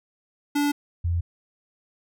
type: tone pair in turn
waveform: square / sine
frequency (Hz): 289.6 / 85.53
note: D4 / F2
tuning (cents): -24 / -36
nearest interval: octave + major sixth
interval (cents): 2112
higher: first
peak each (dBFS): -21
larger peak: neither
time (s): 0.55-0.72 / 1.04-1.21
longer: neither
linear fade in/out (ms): 10
effects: none